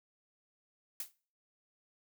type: noise with exponential decay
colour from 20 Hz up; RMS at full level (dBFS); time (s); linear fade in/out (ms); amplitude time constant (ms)
blue; -35; 1-1.12; 2; 26
effects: noise-tail reverb RT60 0.4 s tail -20 dB re dry